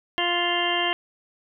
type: harmonic tone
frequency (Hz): 349.2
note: F4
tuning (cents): 0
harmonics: 1 / 2 / 3 / 4 / 5 / 6 / 8 / 9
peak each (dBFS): -30 / -28 / -30 / -40 / -30 / -30 / -28 / -28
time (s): 0.18-0.93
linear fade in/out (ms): 0
effects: none